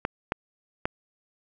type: clicks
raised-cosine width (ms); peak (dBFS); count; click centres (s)
0.5; -10; 3; 0.051 / 0.321 / 0.855
effects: none